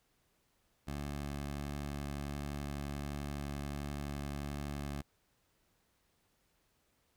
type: tone with vibrato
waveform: 15% pulse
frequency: 71.6 Hz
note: D2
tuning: 43 cents flat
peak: -32 dBFS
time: 0.87-5.02 s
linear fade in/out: 10 ms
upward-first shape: sine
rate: 1.4 Hz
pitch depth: 10 cents each way
effects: pink hiss -75 dBFS RMS until 7.16 s